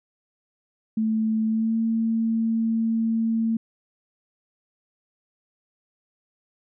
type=tone with pitch glide; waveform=sine; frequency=220 to 225.7 Hz; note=A3 to A3; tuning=0 to +44 cents; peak=-20 dBFS; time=0.97-3.57 s; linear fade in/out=5 ms; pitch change=+44 cents; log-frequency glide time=1.47-1.77 s; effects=none